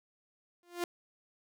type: tone with exponential growth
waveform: sawtooth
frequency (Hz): 349.2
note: F4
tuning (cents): 0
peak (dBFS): -25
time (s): 0.63-0.84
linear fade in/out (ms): 1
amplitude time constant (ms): 44
effects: none